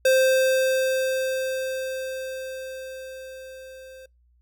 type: tone with level ramp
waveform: square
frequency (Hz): 523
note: C5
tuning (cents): -1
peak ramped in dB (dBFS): -16 to -43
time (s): 0.05-4.06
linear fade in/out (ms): 5
effects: noise-tail reverb RT60 0.2 s tail -24 dB re dry + added 60 Hz sine -58 dBFS peak until 4.41 s